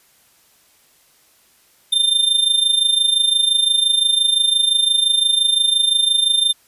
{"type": "tone with amplitude modulation", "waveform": "square", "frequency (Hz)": 3600, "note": "A7", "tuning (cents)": 39, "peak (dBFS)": -11, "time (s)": [1.92, 6.53], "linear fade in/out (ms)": 10, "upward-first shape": "sine", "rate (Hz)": 25.8, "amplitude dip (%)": 70, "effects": ["white hiss -55 dBFS RMS until 6.67 s", "resampled to 32000 Hz"]}